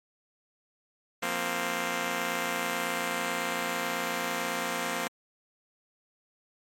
5% pulse chord, F suspended fourth, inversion none, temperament just, 174.61 / 232.8 / 261.9 Hz, F3 / Bb3 / C4, 0 / -2 / +2 cents, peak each -25 / -22 / -23 dBFS, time 1.22-5.08 s, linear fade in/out 10 ms, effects MP3 64 kbps

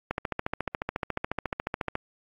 click train, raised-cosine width 0.5 ms, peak -13 dBFS, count 27, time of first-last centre 0.11-1.954 s, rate 14.1 Hz, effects AAC 64 kbps

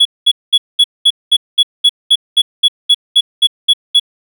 triangle tone bursts, 3375 Hz, G#7, 27 cents sharp, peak -3 dBFS, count 16, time 0-3.998 s, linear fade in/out 10 ms, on 53 ms, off 210 ms, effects none

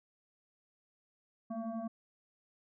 sine tone with frequency modulation, 230 Hz, A#3, 23 cents flat, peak -36 dBFS, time 1.5-1.88 s, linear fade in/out 10 ms, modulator 449 Hz, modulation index 1.2, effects none

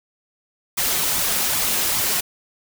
white noise with flanger, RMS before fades -21 dBFS, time 0.77-2.21 s, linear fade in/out 10 ms, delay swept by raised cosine 0.86 to 5.56 ms, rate 2.5 Hz, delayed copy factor +0.55, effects none

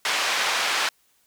pink band-pass noise, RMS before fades -24 dBFS, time 0.05-0.89 s, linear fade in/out 2 ms, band 1000 to 5300 Hz, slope 12 dB/octave, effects white hiss -64 dBFS RMS until 1.26 s

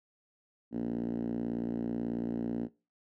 5% pulse tone with band-pass filter, 58.27 Hz, A#1, in tune, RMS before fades -34 dBFS, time 0.71-2.69 s, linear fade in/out 50 ms, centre 250 Hz, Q 3.9, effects noise-tail reverb RT60 0.3 s tail -21 dB re dry

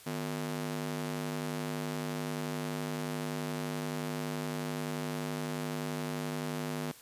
sawtooth ring-modulated tone, 201.2 Hz, G3, 45 cents sharp, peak -27 dBFS, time 0.06-6.92 s, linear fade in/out 10 ms, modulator 45.8 Hz, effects white hiss -54 dBFS RMS until 7.01 s + resampled to 32000 Hz

